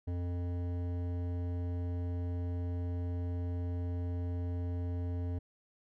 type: tone with hard clipping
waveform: sine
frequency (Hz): 88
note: F2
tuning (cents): +14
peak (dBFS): -35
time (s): 0.07-5.39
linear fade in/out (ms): 10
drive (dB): 13
effects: none